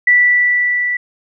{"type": "tone with level ramp", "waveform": "sine", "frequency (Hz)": 1965, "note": "B6", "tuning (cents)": -9, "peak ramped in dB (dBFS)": [-6, -15], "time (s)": [0.07, 0.97], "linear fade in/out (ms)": 5, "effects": []}